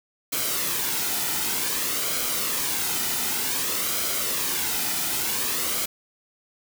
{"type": "noise with flanger", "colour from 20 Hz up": "white", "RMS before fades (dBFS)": -26, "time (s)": [0.32, 5.86], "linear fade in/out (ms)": 10, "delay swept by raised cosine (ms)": [1.1, 1.84], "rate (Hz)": 0.54, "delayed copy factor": -0.5, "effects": []}